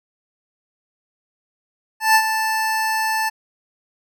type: tone with ADSR envelope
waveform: 25% pulse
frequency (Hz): 880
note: A5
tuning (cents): 0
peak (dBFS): -6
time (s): 2-3.3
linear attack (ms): 150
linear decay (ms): 66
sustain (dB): -9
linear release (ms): 19
effects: none